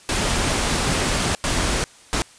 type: noise bursts at uneven times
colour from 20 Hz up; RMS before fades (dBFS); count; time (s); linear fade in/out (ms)
pink; -21; 3; 0.09-1.35 / 1.44-1.84 / 2.13-2.22; 0
effects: white hiss -48 dBFS RMS until 2.38 s + resampled to 22050 Hz